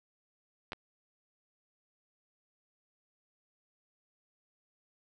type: clicks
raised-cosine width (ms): 0.3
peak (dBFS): -22 / -24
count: 2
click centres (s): 0.721 / 0.732
effects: none